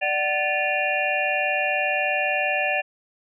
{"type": "tone cluster", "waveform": "sine", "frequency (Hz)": [593, 750, 1748, 2427, 2755], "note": ["D5", "F#5", "A6", "D#7", "F7"], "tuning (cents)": [17, 23, -12, -44, -24], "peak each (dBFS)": -27, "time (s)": [0.01, 2.82], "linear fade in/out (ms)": 20, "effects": []}